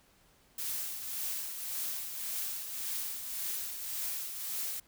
blue noise with tremolo, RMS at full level -35 dBFS, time 0.58-4.8 s, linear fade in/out 5 ms, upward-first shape triangle, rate 1.8 Hz, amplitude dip 55%, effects pink hiss -65 dBFS RMS until 4.87 s

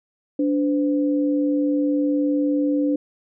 sine tone pair together, 290.6 / 509.8 Hz, D4 / C5, -18 / -45 cents, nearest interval minor seventh, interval 973 cents, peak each -18 / -26 dBFS, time 0.39-2.96 s, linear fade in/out 5 ms, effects none

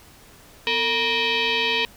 sine tone with frequency modulation, 250.8 Hz, B3, 27 cents sharp, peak -19 dBFS, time 0.67-1.85 s, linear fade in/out 0 ms, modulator 704 Hz, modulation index 5.2, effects pink hiss -49 dBFS RMS until 1.96 s

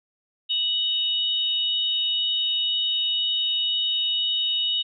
sine tone pair together, 2960 / 3729 Hz, F#7 / A#7, 0 / 0 cents, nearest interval major third, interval 400 cents, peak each -24 dBFS, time 0.49-4.83 s, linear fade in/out 20 ms, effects none

